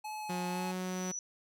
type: tone with vibrato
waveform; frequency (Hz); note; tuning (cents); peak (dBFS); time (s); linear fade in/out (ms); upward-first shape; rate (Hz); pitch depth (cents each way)
square; 852; G#5; +44; -39; 0.04-0.72; 10; sine; 2.4; 11
type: tone with pitch glide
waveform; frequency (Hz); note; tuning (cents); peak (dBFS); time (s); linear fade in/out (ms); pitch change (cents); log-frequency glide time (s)
sawtooth; 179.6 to 184.22; F3 to F#3; +49 to -7; -31; 0.29-1.12; 10; +44; 0.49-0.68
type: tone with exponential growth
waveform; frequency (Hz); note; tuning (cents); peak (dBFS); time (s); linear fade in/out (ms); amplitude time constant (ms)
sine; 5920; F#8; 0; -35; 0.45-1.19; 1; 160
effects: none